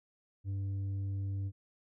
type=tone with tanh clipping; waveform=triangle; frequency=98 Hz; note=G2; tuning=in tune; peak=-34 dBFS; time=0.44-1.52 s; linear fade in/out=50 ms; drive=9 dB; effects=none